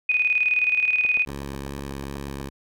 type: tone with tremolo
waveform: sine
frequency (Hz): 2489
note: D#7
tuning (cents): 0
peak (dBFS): -16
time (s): 0.09-1.25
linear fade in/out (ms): 5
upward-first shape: square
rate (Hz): 19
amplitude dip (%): 55
type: click train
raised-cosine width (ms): 1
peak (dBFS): -25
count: 12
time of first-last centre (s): 1.05-2.406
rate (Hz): 8.11
type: tone with vibrato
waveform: 10% pulse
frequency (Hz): 69.3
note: C#2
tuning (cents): 0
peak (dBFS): -23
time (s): 1.26-2.5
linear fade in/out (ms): 20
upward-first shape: square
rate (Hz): 2.4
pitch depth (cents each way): 12
effects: none